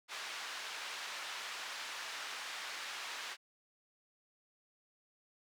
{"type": "band-pass noise", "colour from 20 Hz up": "pink", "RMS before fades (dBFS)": -44, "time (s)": [0.08, 3.37], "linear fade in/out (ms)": 50, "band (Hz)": [1200, 5100], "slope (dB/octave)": 12, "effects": []}